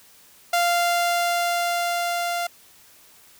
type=tone with level ramp; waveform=sawtooth; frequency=695 Hz; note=F5; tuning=9 cents flat; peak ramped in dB=-14 to -20 dBFS; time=0.53-2.47 s; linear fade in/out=5 ms; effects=white hiss -52 dBFS RMS until 3.39 s